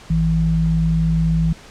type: tone pair together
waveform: sine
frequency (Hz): 54.19 / 162.6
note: A1 / E3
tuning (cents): -26 / -23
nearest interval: octave + perfect fifth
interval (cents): 1903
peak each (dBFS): -20 / -15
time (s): 0.1-1.53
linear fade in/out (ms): 5
effects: pink hiss -42 dBFS RMS until 1.7 s + low-pass 7000 Hz 12 dB/octave